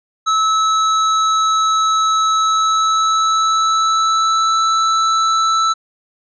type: tone with pitch glide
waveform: square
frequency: 1300 to 1320.4 Hz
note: E6 to E6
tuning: -24 to +2 cents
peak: -13 dBFS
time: 0.26-5.74 s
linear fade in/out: 20 ms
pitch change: +26 cents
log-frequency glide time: 2.36-4.6 s
effects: resampled to 16000 Hz